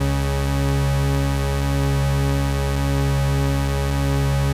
40% pulse tone pair together, 68.86 / 138.59 Hz, C#2 / C#3, -11 / 0 cents, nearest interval octave, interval 1211 cents, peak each -20 / -19 dBFS, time 0-4.53 s, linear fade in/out 10 ms, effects resampled to 32000 Hz

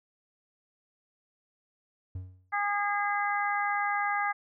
triangle tone with exponential decay, 92.3 Hz, F#2, 4 cents flat, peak -30 dBFS, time 2.15-2.52 s, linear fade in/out 5 ms, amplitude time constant 80 ms
harmonic tone, 408.4 Hz, G#4, 29 cents flat, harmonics 2 / 3 / 4 / 5, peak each -30 / -32 / -33 / -34 dBFS, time 2.52-4.33 s, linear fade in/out 20 ms
effects none

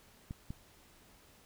clicks, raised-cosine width 5 ms, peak -28 dBFS, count 2, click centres 0.309 / 0.505 s, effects pink hiss -62 dBFS RMS until 1.45 s

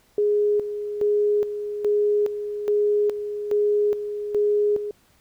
sine tone with tremolo, 415.3 Hz, G#4, in tune, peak -17 dBFS, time 0.18-4.91 s, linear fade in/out 2 ms, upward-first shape square, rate 1.2 Hz, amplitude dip 65%, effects pink hiss -60 dBFS RMS until 5.2 s

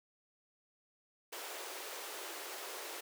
pink high-pass noise, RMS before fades -45 dBFS, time 1.32-3.01 s, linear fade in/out 10 ms, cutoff 350 Hz, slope 48 dB/octave, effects none

